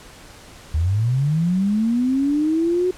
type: linear sweep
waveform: sine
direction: up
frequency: 73.42 to 370 Hz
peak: -16 dBFS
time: 0.74-2.91 s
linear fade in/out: 5 ms
effects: pink hiss -43 dBFS RMS until 2.97 s + low-pass 10000 Hz 12 dB/octave